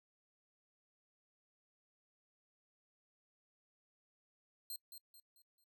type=tone with echo; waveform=10% pulse; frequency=4179 Hz; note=C8; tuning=3 cents flat; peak=-36 dBFS; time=4.7-4.76 s; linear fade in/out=2 ms; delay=220 ms; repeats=4; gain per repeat=-8 dB; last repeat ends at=5.64 s; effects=noise-tail reverb RT60 0.1 s tail -23 dB re dry